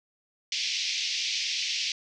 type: band-pass noise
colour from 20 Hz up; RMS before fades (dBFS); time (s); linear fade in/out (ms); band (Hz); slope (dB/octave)
white; -30; 0.52-1.92; 2; 2200 to 5800; 48
effects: none